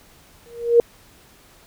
sine tone with exponential growth, 470.6 Hz, A#4, 16 cents sharp, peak -6 dBFS, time 0.46-0.8 s, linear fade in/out 1 ms, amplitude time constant 72 ms, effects pink hiss -51 dBFS RMS until 1.66 s

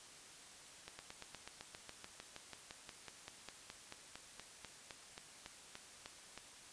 slowing click train, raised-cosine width 0.2 ms, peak -30 dBFS, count 29, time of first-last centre 0.88-6.376 s, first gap 110 ms, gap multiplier 1.04, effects white hiss -57 dBFS RMS until 6.72 s + resampled to 22050 Hz

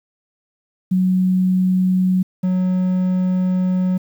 sine / triangle tone pair in turn, 185 / 184.01 Hz, F#3 / F#3, 0 / -9 cents, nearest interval unison, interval 9 cents, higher first, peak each -13 dBFS, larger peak neither, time 0.91-2.23 / 2.43-3.98 s, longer second, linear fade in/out 10 ms, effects 8-bit

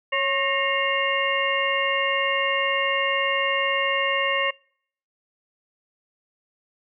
sine tone cluster, 551 / 1085 / 1847 / 2149 / 2793 Hz, C#5 / C#6 / A#6 / C7 / F7, -11 / -37 / -16 / +46 / -1 cents, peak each -27 dBFS, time 0.12-4.51 s, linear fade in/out 10 ms, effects noise-tail reverb RT60 0.6 s tail -25 dB re dry

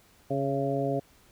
harmonic tone with a mistuned harmonic, 138.59 Hz, C#3, in tune, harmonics 1 / 2 / 3 / 4 / 5, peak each -32 / -32 / -32 / -32 / -32 dBFS, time 0.3-1 s, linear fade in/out 10 ms, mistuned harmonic 5, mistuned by -32 cents, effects pink hiss -60 dBFS RMS until 1.31 s

